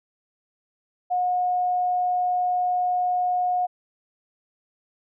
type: tone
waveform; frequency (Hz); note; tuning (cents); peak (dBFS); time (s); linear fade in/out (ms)
sine; 723; F#5; -40; -20; 1.1-3.67; 20
effects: none